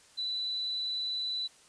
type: tone with vibrato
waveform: sine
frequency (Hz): 3985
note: B7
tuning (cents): +15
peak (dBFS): -31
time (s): 0.17-1.48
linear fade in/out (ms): 20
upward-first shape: sine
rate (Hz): 20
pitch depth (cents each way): 23
effects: white hiss -59 dBFS RMS until 1.68 s + resampled to 22050 Hz